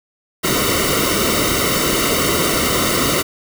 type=noise with comb filter; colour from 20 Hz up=pink; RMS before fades=-17 dBFS; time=0.43-3.23 s; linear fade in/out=20 ms; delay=1.2 ms; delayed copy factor=-0.85; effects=none